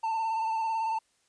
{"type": "tone with vibrato", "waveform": "triangle", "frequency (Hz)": 893, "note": "A5", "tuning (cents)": 25, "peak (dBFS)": -25, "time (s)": [0.03, 0.99], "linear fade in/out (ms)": 10, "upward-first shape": "sine", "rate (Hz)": 18, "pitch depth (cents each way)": 36, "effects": ["white hiss -70 dBFS RMS until 1.28 s", "resampled to 22050 Hz"]}